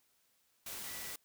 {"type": "tone in noise", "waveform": "sine", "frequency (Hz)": 1963, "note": "B6", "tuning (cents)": -11, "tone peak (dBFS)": -52, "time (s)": [0.86, 1.13], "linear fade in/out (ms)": 5, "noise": "white", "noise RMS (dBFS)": -44, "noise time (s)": [0.66, 1.16], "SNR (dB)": -11, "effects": ["white hiss -74 dBFS RMS until 1.24 s"]}